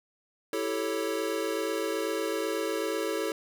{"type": "chord", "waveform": "square", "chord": "A dominant seventh", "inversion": "second", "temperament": "equal", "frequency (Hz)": [329.6, 392, 440, 554.4], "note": ["E4", "G4", "A4", "C#5"], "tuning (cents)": [0, 0, 0, 0], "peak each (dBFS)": [-35, -36, -33, -36], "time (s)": [0.53, 3.32], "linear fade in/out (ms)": 2, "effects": []}